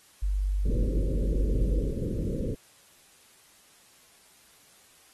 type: tone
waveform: sine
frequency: 48.87 Hz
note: G1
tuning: 5 cents flat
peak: -24 dBFS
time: 0.22-1.9 s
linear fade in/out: 10 ms
type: low-pass noise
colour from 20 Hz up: pink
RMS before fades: -30 dBFS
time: 0.65-2.55 s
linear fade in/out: 10 ms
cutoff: 540 Hz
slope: 96 dB/octave
effects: white hiss -58 dBFS RMS until 5.13 s + AAC 32 kbps